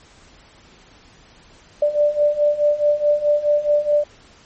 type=beating tone pair; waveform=sine; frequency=587.3 / 592 Hz; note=D5 / D5; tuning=0 / +14 cents; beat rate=4.7 Hz; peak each=-19 / -16 dBFS; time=1.82-4.04 s; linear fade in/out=5 ms; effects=pink hiss -49 dBFS RMS until 4.45 s + MP3 32 kbps